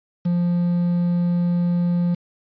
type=tone with quantisation; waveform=triangle; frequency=174.61 Hz; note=F3; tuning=in tune; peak=-15 dBFS; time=0.25-2.15 s; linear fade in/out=10 ms; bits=7; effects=resampled to 11025 Hz